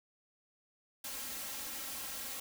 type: noise with comb filter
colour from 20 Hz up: white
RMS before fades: -42 dBFS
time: 1.04-2.4 s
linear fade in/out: 5 ms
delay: 3.7 ms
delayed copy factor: +0.75
effects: none

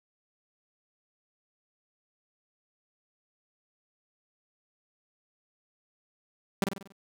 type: tone with echo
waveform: sawtooth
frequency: 195.6 Hz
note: G3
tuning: 4 cents flat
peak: -19 dBFS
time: 6.62-6.64 s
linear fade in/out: 2 ms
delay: 47 ms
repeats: 6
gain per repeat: -5 dB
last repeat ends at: 6.922 s
effects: none

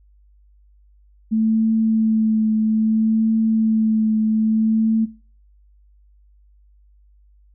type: tone with vibrato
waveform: sine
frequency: 220 Hz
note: A3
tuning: in tune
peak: -15 dBFS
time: 1.31-5.06 s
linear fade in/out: 20 ms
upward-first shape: triangle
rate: 0.61 Hz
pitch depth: 20 cents each way
effects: noise-tail reverb RT60 0.4 s tail -21 dB re dry + added 50 Hz sine -50 dBFS peak until 7.54 s

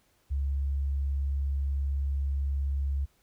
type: tone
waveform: sine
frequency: 69.3 Hz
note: C#2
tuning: in tune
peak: -26 dBFS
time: 0.3-3.06 s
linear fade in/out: 20 ms
effects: pink hiss -68 dBFS RMS until 3.22 s

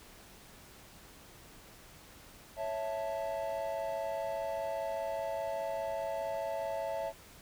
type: chord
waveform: triangle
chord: A major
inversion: first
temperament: equal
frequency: 554.4 / 659.3 / 880 Hz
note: C#5 / E5 / A5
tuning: 0 / 0 / 0 cents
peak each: -37 / -34 / -39 dBFS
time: 2.56-7.13 s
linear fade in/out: 50 ms
effects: pink hiss -55 dBFS RMS until 7.41 s

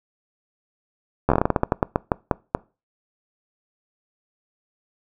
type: slowing click train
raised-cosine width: 1 ms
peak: -3 dBFS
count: 17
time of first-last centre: 1.29-2.549 s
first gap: 12 ms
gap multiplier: 1.22
effects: noise-tail reverb RT60 0.3 s tail -23 dB re dry

